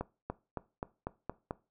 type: accelerating click train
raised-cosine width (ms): 1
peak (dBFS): -21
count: 7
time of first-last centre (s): 0.01-1.509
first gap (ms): 290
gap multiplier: 0.94
effects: noise-tail reverb RT60 0.3 s tail -19 dB re dry